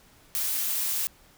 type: noise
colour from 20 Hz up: blue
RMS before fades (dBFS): -28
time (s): 0.35-1.07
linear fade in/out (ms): 0
effects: pink hiss -57 dBFS RMS until 1.37 s